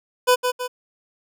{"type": "tone with echo", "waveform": "25% pulse", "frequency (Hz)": 498.9, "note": "B4", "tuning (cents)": 17, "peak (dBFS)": -9, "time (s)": [0.27, 0.36], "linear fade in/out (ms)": 20, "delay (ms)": 160, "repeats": 2, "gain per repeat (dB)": -6, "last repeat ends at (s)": 0.68, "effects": []}